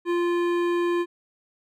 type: tone with hard clipping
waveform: sine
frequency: 347.3 Hz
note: F4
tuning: 10 cents flat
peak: -23 dBFS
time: 0.05-1.06 s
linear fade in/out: 50 ms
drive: 14 dB
effects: none